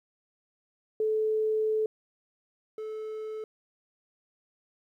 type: tone pair in turn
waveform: sine / triangle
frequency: 434.4 / 434.4 Hz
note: A4 / A4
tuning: -22 / -22 cents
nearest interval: unison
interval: 0 cents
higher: neither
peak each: -24 / -32 dBFS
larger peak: first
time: 1-1.86 / 2.78-3.44 s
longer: first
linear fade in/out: 2 ms
effects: 11-bit